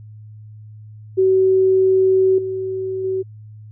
sine tone with level steps, 378.6 Hz, F#4, 40 cents sharp, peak -11 / -21 / -18 dBFS, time 1.17-3.23 s, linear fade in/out 20 ms, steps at 2.38 / 3.04 s, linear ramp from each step 5 ms, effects added 107 Hz sine -36 dBFS peak until 3.71 s

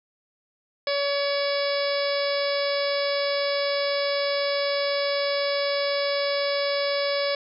harmonic tone, 566 Hz, C#5, 36 cents sharp, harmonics 1 / 2 / 3 / 4 / 5 / 6 / 7 / 8 / 9, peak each -24 / -34 / -35 / -33 / -41 / -36 / -36 / -36 / -33 dBFS, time 0.87-7.35 s, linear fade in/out 2 ms, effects none

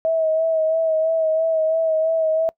sine tone with vibrato, 642 Hz, E5, 46 cents flat, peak -16 dBFS, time 0.05-2.49 s, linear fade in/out 0 ms, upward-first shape sine, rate 3 Hz, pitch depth 30 cents each way, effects noise-tail reverb RT60 0.1 s tail -24 dB re dry

